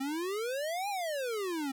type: exponential two-way sweep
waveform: square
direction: up then down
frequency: 261.6 to 834 to 261.6 Hz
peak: -33 dBFS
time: 0-1.72 s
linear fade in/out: 10 ms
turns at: 0.89 s
effects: none